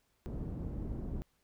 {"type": "low-pass noise", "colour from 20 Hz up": "pink", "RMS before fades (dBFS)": -39, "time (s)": [0.26, 1.22], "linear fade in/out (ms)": 0, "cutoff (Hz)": 300, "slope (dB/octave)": 12, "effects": ["pink hiss -75 dBFS RMS until 1.43 s"]}